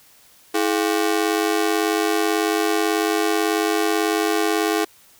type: ring-modulated tone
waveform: sawtooth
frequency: 375.2 Hz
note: F#4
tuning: 24 cents sharp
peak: -11 dBFS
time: 0.54-4.85 s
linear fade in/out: 10 ms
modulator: 49.1 Hz
effects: white hiss -52 dBFS RMS until 5.19 s